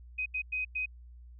sine tone bursts at uneven times, 2512 Hz, D#7, 16 cents sharp, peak -30 dBFS, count 4, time 0.18-0.26 / 0.34-0.42 / 0.52-0.65 / 0.75-0.86 s, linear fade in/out 10 ms, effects added 60 Hz sine -48 dBFS peak until 1.39 s

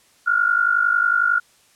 sine tone pair together, 1391 / 1442 Hz, F6 / F#6, -7 / -45 cents, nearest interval minor second, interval 62 cents, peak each -18 dBFS, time 0.26-1.4 s, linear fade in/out 20 ms, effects white hiss -56 dBFS RMS until 1.75 s + low-pass 10000 Hz 12 dB/octave

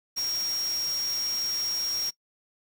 sine tone in noise, 5588 Hz, F8, in tune, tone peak -27 dBFS, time 0.16-2.11 s, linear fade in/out 20 ms, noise white, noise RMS -39 dBFS, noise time 0.16-2.11 s, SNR +9 dB, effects noise-tail reverb RT60 0.1 s tail -21 dB re dry

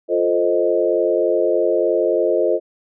sine chord, F dominant seventh, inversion none, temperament equal, 349.2 / 440 / 523.3 / 622.3 Hz, F4 / A4 / C5 / Eb5, 0 / 0 / 0 / 0 cents, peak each -20 dBFS, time 0.08-2.6 s, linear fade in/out 50 ms, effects none

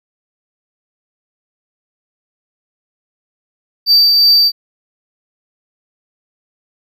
triangle tone with tremolo, 4643 Hz, D8, 21 cents flat, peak -4 dBFS, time 3.86-4.52 s, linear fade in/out 50 ms, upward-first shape triangle, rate 2.8 Hz, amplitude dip 30%, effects none

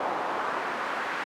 brown noise with band-pass filter sweep, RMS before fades -30 dBFS, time 0-1.24 s, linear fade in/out 5 ms, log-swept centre 920 to 1600 Hz, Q 1.6, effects high-pass 300 Hz 12 dB/octave

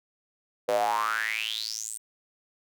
square tone with high-pass filter sweep, 55 Hz, A1, in tune, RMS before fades -29 dBFS, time 0.68-1.98 s, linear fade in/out 10 ms, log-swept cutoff 520 to 9200 Hz, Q 9, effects none

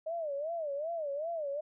sine tone with vibrato, 616 Hz, D#5, 17 cents flat, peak -33 dBFS, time 0.06-1.61 s, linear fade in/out 10 ms, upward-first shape sine, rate 2.6 Hz, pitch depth 180 cents each way, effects none

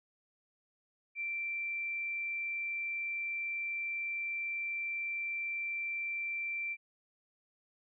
sine tone, 2349 Hz, D7, in tune, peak -34 dBFS, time 1.15-6.77 s, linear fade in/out 50 ms, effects none

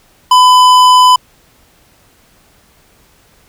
sine tone with tanh clipping, 1004 Hz, B5, 28 cents sharp, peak -5 dBFS, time 0.31-1.16 s, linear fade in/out 5 ms, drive 16 dB, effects pink hiss -49 dBFS RMS until 3.48 s

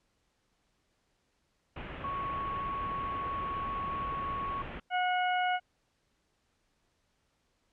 pink low-pass noise, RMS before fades -42 dBFS, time 1.76-4.8 s, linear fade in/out 5 ms, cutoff 3000 Hz, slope 48 dB/octave
sine tone, 1108.7 Hz, C#6, in tune, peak -33 dBFS, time 2.04-4.62 s, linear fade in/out 2 ms
harmonic tone, 728 Hz, F#5, 28 cents flat, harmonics 1 / 2 / 3 / 4, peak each -28 / -34 / -38 / -40 dBFS, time 4.9-5.6 s, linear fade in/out 50 ms
effects pink hiss -75 dBFS RMS until 7.72 s + low-pass 8000 Hz 12 dB/octave

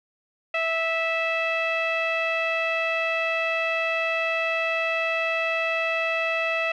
sawtooth tone with low-pass filter, 656 Hz, E5, 9 cents flat, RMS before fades -25 dBFS, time 0.54-6.72 s, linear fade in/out 5 ms, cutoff 2500 Hz, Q 5.7, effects none

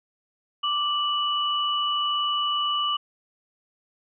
sine tone pair together, 1174.7 / 2953 Hz, D6 / F#7, 0 / -4 cents, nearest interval octave + major third, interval 1596 cents, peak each -25 dBFS, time 0.63-2.97 s, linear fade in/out 10 ms, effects none

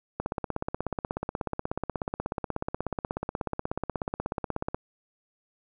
click train, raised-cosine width 1 ms, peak -15 dBFS, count 76, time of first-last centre 0.2-4.745 s, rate 16.5 Hz, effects none

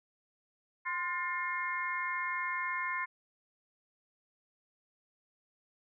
harmonic tone with a mistuned harmonic, 356.2 Hz, F4, 34 cents sharp, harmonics 3 / 4 / 5 / 6, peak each -36 / -43 / -38 / -37 dBFS, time 0.85-3.06 s, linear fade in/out 20 ms, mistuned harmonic 3, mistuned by -45 cents, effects none

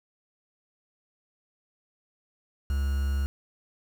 triangle tone with quantisation, 69.3 Hz, C#2, in tune, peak -22 dBFS, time 2.7-3.26 s, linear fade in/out 0 ms, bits 7, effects none

